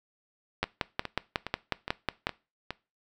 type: two click trains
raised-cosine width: 0.3 ms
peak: -10 / -17 dBFS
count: 10 / 6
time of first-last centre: 0.63-2.269 / 0.64-2.706 s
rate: 5.49 / 2.42 Hz
effects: noise-tail reverb RT60 0.3 s tail -21 dB re dry